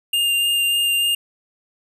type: tone with vibrato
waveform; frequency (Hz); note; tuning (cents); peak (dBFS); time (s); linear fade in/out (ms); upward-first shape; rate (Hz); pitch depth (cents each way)
square; 2806; F7; +8; -17; 0.13-1.15; 5; sine; 3.4; 10
effects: none